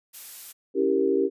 blue noise, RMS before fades -40 dBFS, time 0.13-0.53 s, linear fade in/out 20 ms
sine chord, C# diminished seventh, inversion none, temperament equal with one note detuned, 279.1 / 329.6 / 392 / 466.2 Hz, C#4 / E4 / G4 / Bb4, +12 / 0 / 0 / 0 cents, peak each -27 / -28 / -22 / -27 dBFS, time 0.74-1.3 s, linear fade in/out 50 ms
effects resampled to 32000 Hz

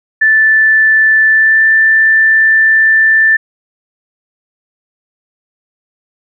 sine tone with pitch glide, 1758 to 1771.3 Hz, A6 to A6, -2 to +11 cents, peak -5 dBFS, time 0.21-3.37 s, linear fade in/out 10 ms, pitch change +13 cents, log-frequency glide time 1.28-1.64 s, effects none

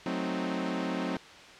sawtooth chord, F# diminished seventh, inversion none, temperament equal, 185 / 220 / 261.6 / 311.1 Hz, F#3 / A3 / C4 / Eb4, 0 / 0 / 0 / 0 cents, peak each -31 / -34 / -30 / -33 dBFS, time 0.06-1.17 s, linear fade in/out 2 ms, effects white hiss -49 dBFS RMS until 1.59 s + low-pass 4000 Hz 12 dB/octave

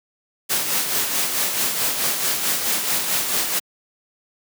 white noise with tremolo, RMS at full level -20 dBFS, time 0.49-3.6 s, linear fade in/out 20 ms, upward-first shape sine, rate 4.6 Hz, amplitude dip 45%, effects high-pass 150 Hz 12 dB/octave

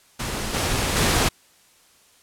pink noise with level steps, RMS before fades -28 / -23 / -19 dBFS, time 0.19-1.29 s, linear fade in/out 10 ms, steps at 0.53 / 0.95 s, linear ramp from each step 20 ms, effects white hiss -56 dBFS RMS until 2.22 s + low-pass 11000 Hz 12 dB/octave

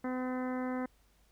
harmonic tone, 254.4 Hz, C4, 48 cents flat, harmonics 1 / 2 / 3 / 4 / 5 / 6 / 7 / 8, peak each -34 / -40 / -44 / -46 / -48 / -50 / -51 / -52 dBFS, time 0.04-0.86 s, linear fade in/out 5 ms, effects added 50 Hz sine -67 dBFS peak until 1.31 s + pink hiss -70 dBFS RMS until 1.31 s

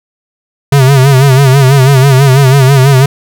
square tone with vibrato, 134.9 Hz, C#3, 47 cents flat, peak -3 dBFS, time 0.72-3.06 s, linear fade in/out 5 ms, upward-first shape sine, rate 6.1 Hz, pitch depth 89 cents each way, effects none

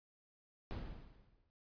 brown noise with exponential decay, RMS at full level -39 dBFS, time 0.71-1.5 s, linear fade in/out 0 ms, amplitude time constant 170 ms, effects resampled to 11025 Hz

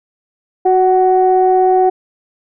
sine tone pair together, 370 / 747.3 Hz, F#4 / F#5, 0 / +17 cents, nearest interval octave, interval 1217 cents, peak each -10 dBFS, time 0.65-1.9 s, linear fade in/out 10 ms, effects tanh soft clip ceiling -1 dBFS

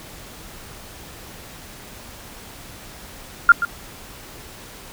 sine tone with echo, 1399 Hz, F6, 3 cents sharp, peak -4 dBFS, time 3.49-3.52 s, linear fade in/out 2 ms, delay 130 ms, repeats 1, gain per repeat -13 dB, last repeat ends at 3.65 s, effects pink hiss -40 dBFS RMS until 4.92 s

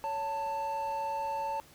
triangle tone pair together, 560 / 888.9 Hz, C#5 / A5, +18 / +17 cents, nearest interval minor sixth, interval 799 cents, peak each -37 / -30 dBFS, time 0.04-1.6 s, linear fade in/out 0 ms, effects pink hiss -57 dBFS RMS until 1.74 s

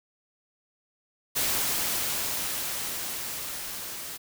white noise with level ramp, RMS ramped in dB -26 to -38 dBFS, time 1.35-4.18 s, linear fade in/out 20 ms, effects none

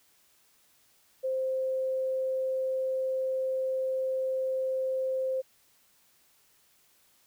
sine tone, 523.3 Hz, C5, in tune, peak -27 dBFS, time 1.23-5.42 s, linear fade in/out 20 ms, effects white hiss -65 dBFS RMS until 7.26 s

